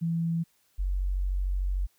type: tone pair in turn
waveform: sine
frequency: 166.4 / 46.69 Hz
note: E3 / F#1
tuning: +17 / +16 cents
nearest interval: octave + minor seventh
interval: 2201 cents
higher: first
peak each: -25 dBFS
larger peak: neither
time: 0.01-0.44 / 0.78-1.87 s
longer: second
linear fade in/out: 20 ms
effects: white hiss -68 dBFS RMS until 1.98 s